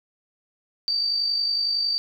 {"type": "tone with amplitude modulation", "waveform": "sine", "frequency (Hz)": 4630, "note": "D8", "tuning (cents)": -25, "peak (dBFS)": -19, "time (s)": [0.88, 1.98], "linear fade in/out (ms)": 0, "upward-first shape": "sine", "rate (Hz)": 50.9, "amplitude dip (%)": 45, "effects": ["9-bit"]}